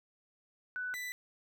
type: tone pair in turn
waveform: sine / 40% pulse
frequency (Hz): 1492 / 1987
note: F#6 / B6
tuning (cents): +14 / +10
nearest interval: perfect fourth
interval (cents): 496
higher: second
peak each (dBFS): -35 / -37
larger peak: first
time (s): 0.76-0.94 / 0.94-1.12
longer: neither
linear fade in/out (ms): 0
effects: none